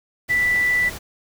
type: tone in noise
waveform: sine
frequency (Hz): 1975.5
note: B6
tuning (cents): 0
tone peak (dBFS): -16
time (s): 0.29-0.9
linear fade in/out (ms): 20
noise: pink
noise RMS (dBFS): -34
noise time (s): 0.28-0.99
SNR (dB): +15
effects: none